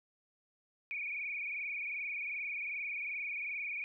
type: tone with frequency modulation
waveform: sine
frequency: 2347 Hz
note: D7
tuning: 2 cents flat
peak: -36 dBFS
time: 0.91-3.84 s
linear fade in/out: 0 ms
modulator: 22.6 Hz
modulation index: 5.4
effects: none